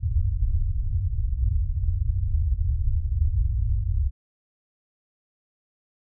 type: low-pass noise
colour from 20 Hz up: white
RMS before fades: -23 dBFS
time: 0-4.11 s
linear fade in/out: 50 ms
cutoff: 100 Hz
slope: 48 dB/octave
effects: none